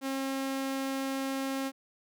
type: tone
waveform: sawtooth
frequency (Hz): 269.3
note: C#4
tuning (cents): -50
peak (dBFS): -27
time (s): 0.01-1.72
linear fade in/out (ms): 50
effects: none